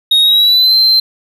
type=tone with pitch glide; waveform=triangle; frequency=3749 to 4112 Hz; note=A#7 to C8; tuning=+9 to -31 cents; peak=-5 dBFS; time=0.11-1 s; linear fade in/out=5 ms; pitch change=+160 cents; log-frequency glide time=0.21-0.75 s; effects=none